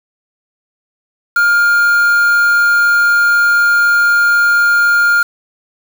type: tone with quantisation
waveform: triangle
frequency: 1409 Hz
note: F6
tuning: 15 cents sharp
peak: -6 dBFS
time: 1.36-5.23 s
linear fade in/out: 5 ms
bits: 4
effects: none